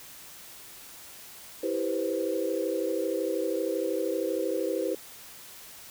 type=chord; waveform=sine; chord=C major seventh; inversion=first; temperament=just; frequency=327 / 392.4 / 490.5 / 523.3 Hz; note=E4 / G4 / B4 / C5; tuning=-14 / +2 / -12 / 0 cents; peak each=-32 dBFS; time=1.63-4.95 s; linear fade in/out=5 ms; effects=white hiss -47 dBFS RMS until 5.9 s